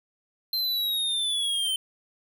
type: linear sweep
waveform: square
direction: down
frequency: 4138 to 3073 Hz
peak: -25 dBFS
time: 0.53-1.76 s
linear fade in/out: 2 ms
effects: none